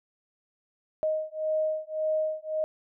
sine beating tone pair, 623 / 624.8 Hz, D#5 / D#5, +2 / +7 cents, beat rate 1.8 Hz, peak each -29 dBFS, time 1.03-2.64 s, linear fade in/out 0 ms, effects none

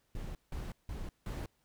brown noise bursts, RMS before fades -40 dBFS, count 4, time 0.15-1.46 s, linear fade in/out 2 ms, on 200 ms, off 170 ms, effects pink hiss -75 dBFS RMS until 1.64 s

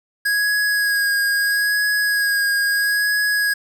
square tone with vibrato, 1652 Hz, G#6, 10 cents flat, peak -17 dBFS, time 0.25-3.54 s, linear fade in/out 10 ms, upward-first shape sine, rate 0.76 Hz, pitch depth 22 cents each way, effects 8-bit

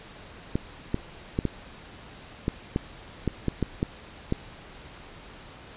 clicks, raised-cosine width 3 ms, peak -11 dBFS, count 11, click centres 0.555 / 0.944 / 1.389 / 1.453 / 2.481 / 2.761 / 3.277 / 3.483 / 3.627 / 3.829 / 4.324 s, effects pink hiss -46 dBFS RMS until 5.76 s + resampled to 8000 Hz

